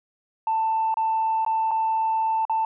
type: tone with dropouts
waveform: sine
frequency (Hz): 888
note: A5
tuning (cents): +16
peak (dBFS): -19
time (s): 0.47-2.65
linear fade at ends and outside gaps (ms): 2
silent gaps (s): 0.942-0.97 / 1.449-1.463 / 1.71-1.714 / 2.452-2.496
effects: tanh soft clip ceiling -16 dBFS